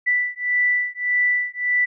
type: beating tone pair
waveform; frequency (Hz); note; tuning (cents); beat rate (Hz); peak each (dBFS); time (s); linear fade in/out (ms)
sine; 1974 / 1975.7; B6 / B6; -1 / 0; 1.7; -21; 0.06-1.86; 20
effects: none